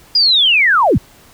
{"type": "linear sweep", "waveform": "sine", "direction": "down", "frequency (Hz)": [4978, 51.91], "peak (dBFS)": -8, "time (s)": [0.15, 0.98], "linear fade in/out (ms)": 5, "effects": ["pink hiss -45 dBFS RMS until 1.33 s"]}